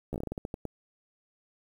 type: slowing click train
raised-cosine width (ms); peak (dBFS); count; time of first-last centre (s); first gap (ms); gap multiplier
2; -21; 12; 0.13-0.653; 13; 1.24
effects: 9-bit

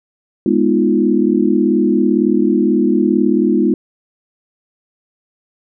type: chord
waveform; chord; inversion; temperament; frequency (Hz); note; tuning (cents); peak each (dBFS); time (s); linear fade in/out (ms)
sine; F half-diminished seventh; first; equal; 207.7 / 246.9 / 311.1 / 349.2; Ab3 / Cb4 / Eb4 / F4; 0 / 0 / 0 / 0; -16; 0.46-3.74; 2
effects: none

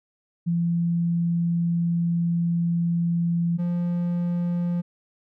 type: tone pair in turn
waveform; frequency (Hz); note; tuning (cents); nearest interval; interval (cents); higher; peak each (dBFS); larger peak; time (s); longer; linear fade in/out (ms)
sine / triangle; 170.2 / 174.18; F3 / F3; -44 / -4; unison; 40; second; -20; neither; 0.46-3.58 / 3.58-4.82; first; 20
effects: none

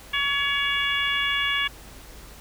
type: harmonic tone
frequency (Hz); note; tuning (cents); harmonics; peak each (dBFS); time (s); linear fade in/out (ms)
564; C#5; +30; 2 / 3 / 4 / 5 / 6; -31 / -27 / -27 / -28 / -29; 0.13-1.68; 10
effects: added 50 Hz sine -46 dBFS peak until 2.4 s + pink hiss -46 dBFS RMS until 2.4 s

